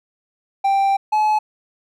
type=tone pair in turn; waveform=triangle; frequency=786 / 854.9 Hz; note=G5 / G#5; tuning=+4 / +50 cents; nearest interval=minor second; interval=146 cents; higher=second; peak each=-12 dBFS; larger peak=neither; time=0.64-0.97 / 1.12-1.39 s; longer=first; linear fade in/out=10 ms; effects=none